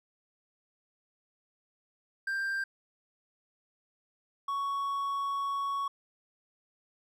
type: tone pair in turn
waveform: triangle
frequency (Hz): 1583 / 1114.2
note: G6 / C#6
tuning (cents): +17 / +9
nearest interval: tritone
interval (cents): 608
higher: first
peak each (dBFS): -28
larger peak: neither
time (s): 2.27-2.64 / 4.48-5.88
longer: second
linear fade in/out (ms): 5
effects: none